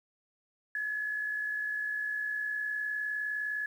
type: tone with amplitude modulation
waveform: sine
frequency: 1700 Hz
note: G#6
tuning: 40 cents sharp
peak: -29 dBFS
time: 0.75-3.66 s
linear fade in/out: 2 ms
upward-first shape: sine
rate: 59.7 Hz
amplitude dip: 45%
effects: 10-bit